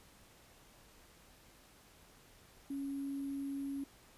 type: tone with sample-and-hold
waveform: sine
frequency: 277.2 Hz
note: C#4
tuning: in tune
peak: -37 dBFS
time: 2.7-3.84 s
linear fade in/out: 5 ms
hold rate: 11025 Hz
effects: pink hiss -62 dBFS RMS until 4.17 s + resampled to 32000 Hz